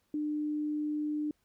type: tone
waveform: sine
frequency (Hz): 300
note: D4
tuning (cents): +37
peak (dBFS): -30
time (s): 0.14-1.31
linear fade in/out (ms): 2
effects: pink hiss -75 dBFS RMS until 1.44 s